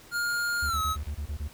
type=tone with pitch glide; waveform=square; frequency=1414 to 1281.8 Hz; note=F6 to E6; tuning=+21 to -49 cents; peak=-27 dBFS; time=0.11-0.97 s; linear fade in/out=50 ms; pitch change=-170 cents; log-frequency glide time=0.65-0.79 s
type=click train; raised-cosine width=0.3 ms; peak=-37 dBFS; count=62; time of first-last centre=0.29-1.097 s; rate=75.6 Hz
type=tone bursts; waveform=triangle; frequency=73.4 Hz; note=D2; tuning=in tune; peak=-28 dBFS; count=8; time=0.62-1.482 s; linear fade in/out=10 ms; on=85 ms; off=26 ms
effects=pink hiss -52 dBFS RMS until 1.53 s